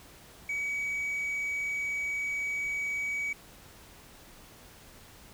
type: tone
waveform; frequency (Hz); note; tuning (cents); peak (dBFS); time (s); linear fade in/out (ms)
sine; 2269; C#7; +40; -27; 0.49-3.33; 5
effects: tanh soft clip ceiling -29 dBFS + pink hiss -53 dBFS RMS until 5.33 s

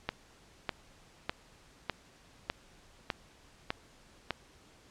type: click train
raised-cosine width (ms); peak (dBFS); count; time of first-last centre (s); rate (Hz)
0.3; -15; 8; 0.09-4.307; 1.66
effects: pink hiss -60 dBFS RMS until 4.9 s + low-pass 8000 Hz 12 dB/octave

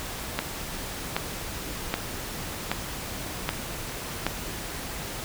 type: click train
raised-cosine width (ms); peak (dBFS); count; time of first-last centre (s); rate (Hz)
0.3; -8; 6; 0.39-4.266; 1.29
effects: pink hiss -35 dBFS RMS until 5.24 s

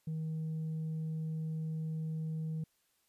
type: tone with tanh clipping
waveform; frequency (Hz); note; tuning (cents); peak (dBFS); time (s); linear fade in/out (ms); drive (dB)
sine; 158.5; D#3; +32; -35; 0.07-2.64; 5; 1
effects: white hiss -75 dBFS RMS until 3.08 s + resampled to 32000 Hz

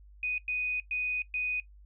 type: tone bursts at uneven times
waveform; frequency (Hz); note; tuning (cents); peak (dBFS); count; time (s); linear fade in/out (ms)
sine; 2489; D#7; 0; -29; 4; 0.23-0.38 / 0.48-0.8 / 0.91-1.22 / 1.34-1.6; 2
effects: noise-tail reverb RT60 0.1 s tail -17 dB re dry + added 50 Hz sine -51 dBFS peak until 1.85 s

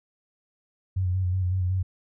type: tone with vibrato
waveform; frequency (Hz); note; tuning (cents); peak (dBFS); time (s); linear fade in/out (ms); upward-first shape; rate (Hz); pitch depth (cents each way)
sine; 92; F#2; -9; -22; 0.96-1.83; 10; square; 5.4; 35
effects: none

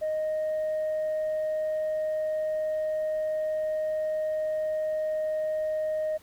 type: tone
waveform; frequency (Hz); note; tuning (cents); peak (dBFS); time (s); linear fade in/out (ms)
sine; 621; D#5; -3; -24; 0.01-6.18; 20
effects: tanh soft clip ceiling -24 dBFS + pink hiss -57 dBFS RMS until 6.22 s

